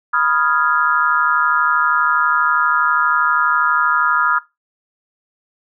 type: chord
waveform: sine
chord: F half-diminished seventh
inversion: second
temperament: equal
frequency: 987.8 / 1244.5 / 1396.9 / 1661.2 Hz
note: Cb6 / Eb6 / F6 / Ab6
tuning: 0 / 0 / 0 / 0 cents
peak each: -22 / -17 / -17 / -22 dBFS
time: 0.13-4.39 s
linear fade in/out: 10 ms
effects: noise-tail reverb RT60 0.2 s tail -17 dB re dry